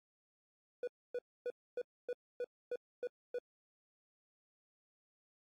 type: tone bursts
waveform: triangle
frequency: 490 Hz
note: B4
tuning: 14 cents flat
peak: -34 dBFS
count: 9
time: 0.83-3.386 s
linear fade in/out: 2 ms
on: 44 ms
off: 270 ms
effects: AAC 48 kbps